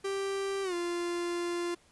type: tone with pitch glide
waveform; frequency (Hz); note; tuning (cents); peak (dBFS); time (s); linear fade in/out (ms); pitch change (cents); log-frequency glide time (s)
45% pulse; 392 to 347.2; G4 to F4; 0 to -10; -31; 0.04-1.75; 10; -210; 0.63-0.74
effects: pink hiss -63 dBFS RMS until 1.91 s + resampled to 24000 Hz